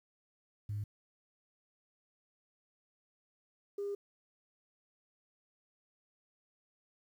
sine tone pair in turn, 103.83 / 403.5 Hz, G#2 / G#4, 0 / -50 cents, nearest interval 2 octaves, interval 2350 cents, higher second, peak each -34 / -34 dBFS, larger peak neither, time 0.69-0.84 / 3.78-3.95 s, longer second, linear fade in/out 5 ms, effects tanh soft clip ceiling -31 dBFS + 11-bit

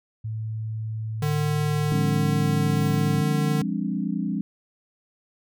sine tone with pitch glide, 110 to 108.8 Hz, A2 to A2, 0 to -19 cents, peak -27 dBFS, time 0.24-3.22 s, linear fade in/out 10 ms, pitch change -19 cents, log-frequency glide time 1.81-2.74 s
square tone, 150.1 Hz, D3, 38 cents sharp, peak -23 dBFS, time 1.22-3.62 s, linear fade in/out 5 ms
sine chord, D half-diminished seventh, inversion first, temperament equal with one note detuned, 174.61 / 204 / 261.6 / 293.7 Hz, F3 / Ab3 / C4 / D4, 0 / -31 / 0 / 0 cents, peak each -29 / -27 / -31 / -32 dBFS, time 1.92-4.41 s, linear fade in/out 0 ms
effects none

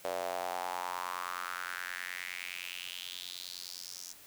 square tone with high-pass filter sweep, 44.79 Hz, F1, 44 cents sharp, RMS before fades -40 dBFS, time 0.04-4.13 s, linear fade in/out 10 ms, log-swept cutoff 570 to 6000 Hz, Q 4.1, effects white hiss -55 dBFS RMS until 4.26 s

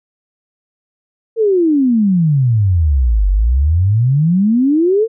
sine exponential two-way sweep, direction down then up, 466.2 to 46.25 to 466.2 Hz, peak -9 dBFS, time 1.36-5.08 s, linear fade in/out 50 ms, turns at 3.29 s, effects none

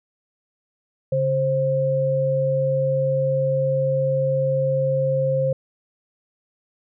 sine tone pair together, 140 / 528.6 Hz, C#3 / C5, +18 / +18 cents, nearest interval octave + major seventh, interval 2300 cents, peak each -23 / -19 dBFS, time 1.12-5.53 s, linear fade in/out 5 ms, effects none

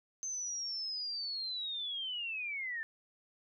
sine linear sweep, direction down, 6272 to 1760 Hz, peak -36 dBFS, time 0.23-2.83 s, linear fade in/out 0 ms, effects none

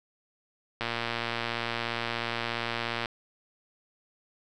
click train, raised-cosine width 0.3 ms, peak -14 dBFS, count 264, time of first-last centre 0.81-3.058 s, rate 117 Hz, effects none

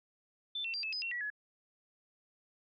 sine tone with pitch steps, 3534 / 2698 / 4724 / 2610 / 5010 / 2726 / 1935 / 1695 Hz, A7 / E7 / D8 / E7 / D#8 / F7 / B6 / G#6, +7 / +40 / +9 / -18 / +11 / -43 / -36 / +35 cents, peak -35 dBFS, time 0.55-1.302 s, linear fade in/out 5 ms, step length 94 ms, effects none

